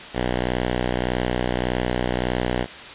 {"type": "tone", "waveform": "5% pulse", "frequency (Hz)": 61.7, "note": "B1", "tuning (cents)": -1, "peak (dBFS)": -10, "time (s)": [0.13, 2.67], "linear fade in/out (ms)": 50, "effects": ["white hiss -37 dBFS RMS until 2.94 s", "resampled to 8000 Hz"]}